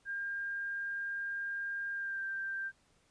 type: tone with pitch glide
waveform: sine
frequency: 1605 to 1576.5 Hz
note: G6 to G6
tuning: +40 to +9 cents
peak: -35 dBFS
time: 0.05-2.72 s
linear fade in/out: 50 ms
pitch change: -31 cents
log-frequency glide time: 1.93-2.23 s
effects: pink hiss -70 dBFS RMS until 3.1 s + resampled to 22050 Hz